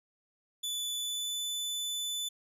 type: tone with pitch glide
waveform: sawtooth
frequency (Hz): 3478 to 3500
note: A7 to A7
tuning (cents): -21 to -10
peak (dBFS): -30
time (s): 0.63-2.29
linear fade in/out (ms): 10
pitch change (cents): +11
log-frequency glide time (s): 0.96-1.41
effects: resampled to 32000 Hz